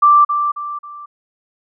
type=tone with echo; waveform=sine; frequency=1174.7 Hz; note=D6; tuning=in tune; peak=-6 dBFS; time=0.02-0.25 s; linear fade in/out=10 ms; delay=270 ms; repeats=3; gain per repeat=-8 dB; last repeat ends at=1.06 s; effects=none